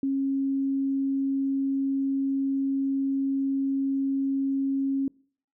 sine tone, 272.2 Hz, C#4, 31 cents flat, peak -23 dBFS, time 0.03-5.08 s, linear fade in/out 2 ms, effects noise-tail reverb RT60 0.5 s tail -25 dB re dry

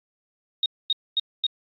sine tone bursts, 3729 Hz, A#7, in tune, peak -19 dBFS, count 4, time 0.63-1.466 s, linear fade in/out 2 ms, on 29 ms, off 240 ms, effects AAC 64 kbps

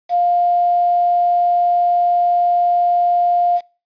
sine tone with quantisation, 703 Hz, F5, 11 cents sharp, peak -12 dBFS, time 0.09-3.61 s, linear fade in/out 50 ms, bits 6, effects noise-tail reverb RT60 0.4 s tail -25 dB re dry + resampled to 11025 Hz

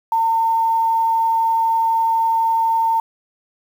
sine tone with quantisation, 906 Hz, A#5, 50 cents flat, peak -14 dBFS, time 0.12-3 s, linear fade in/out 2 ms, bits 7, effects none

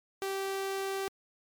sawtooth tone, 388.9 Hz, G4, 14 cents flat, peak -28 dBFS, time 0.22-1.08 s, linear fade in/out 0 ms, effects MP3 96 kbps

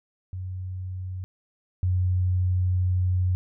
sine tone pair in turn, 92.5 / 91.28 Hz, F#2 / F#2, 0 / -23 cents, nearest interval unison, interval 23 cents, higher first, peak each -30 / -20 dBFS, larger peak second, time 0.33-1.24 / 1.83-3.35 s, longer second, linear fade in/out 0 ms, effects none

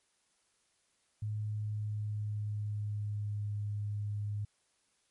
sine tone with pitch glide, 106.3 to 103.63 Hz, G#2 to G#2, +41 to -3 cents, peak -33 dBFS, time 1.22-4.45 s, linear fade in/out 5 ms, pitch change -44 cents, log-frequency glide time 1.38-3.48 s, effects white hiss -74 dBFS RMS until 5.1 s + MP3 48 kbps

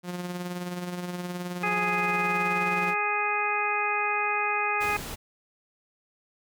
sawtooth tone with tremolo, 177.9 Hz, F3, 32 cents sharp, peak -26 dBFS, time 0.03-2.95 s, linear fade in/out 50 ms, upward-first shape sine, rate 19 Hz, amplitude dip 45%
harmonic tone, 415.3 Hz, G#4, in tune, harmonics 1 / 2 / 3 / 4 / 5 / 6, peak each -35 / -30 / -30 / -34 / -33 / -29 dBFS, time 1.63-4.97 s, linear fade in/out 5 ms
pink noise, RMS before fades -37 dBFS, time 4.8-5.16 s, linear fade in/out 20 ms
effects none

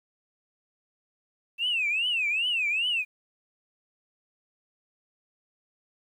sine tone with vibrato, 2637 Hz, E7, in tune, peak -23 dBFS, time 1.58-3.05 s, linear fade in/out 50 ms, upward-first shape triangle, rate 2.5 Hz, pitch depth 250 cents each way, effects tanh soft clip ceiling -19 dBFS + 10-bit

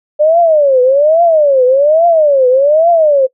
sine tone with vibrato, 587.3 Hz, D5, in tune, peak -5 dBFS, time 0.19-3.27 s, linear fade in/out 20 ms, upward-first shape triangle, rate 1.2 Hz, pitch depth 300 cents each way, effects noise-tail reverb RT60 0.1 s tail -20 dB re dry

